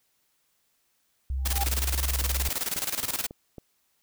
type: tone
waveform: sine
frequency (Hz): 66.1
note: C2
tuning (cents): +18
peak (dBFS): -26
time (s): 1.3-2.49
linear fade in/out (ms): 0
type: tone with exponential growth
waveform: sine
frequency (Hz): 796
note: G5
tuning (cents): +26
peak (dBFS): -26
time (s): 1.38-1.64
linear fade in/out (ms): 5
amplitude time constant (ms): 55
type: noise with tremolo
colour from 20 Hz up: white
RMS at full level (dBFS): -28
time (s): 1.45-3.27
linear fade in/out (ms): 10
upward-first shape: square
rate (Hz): 19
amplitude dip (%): 75
type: click train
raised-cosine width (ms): 2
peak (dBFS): -27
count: 8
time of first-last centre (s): 1.67-3.583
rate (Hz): 3.66
effects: white hiss -71 dBFS RMS until 4.02 s